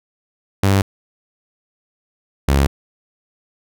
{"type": "tone pair in turn", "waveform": "sawtooth", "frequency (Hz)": [98, 69.3], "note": ["G2", "C#2"], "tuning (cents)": [0, 0], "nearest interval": "tritone", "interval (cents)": 600, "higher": "first", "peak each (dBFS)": -8, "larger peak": "neither", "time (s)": [[0.63, 0.82], [2.48, 2.67]], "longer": "neither", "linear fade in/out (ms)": 5, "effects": []}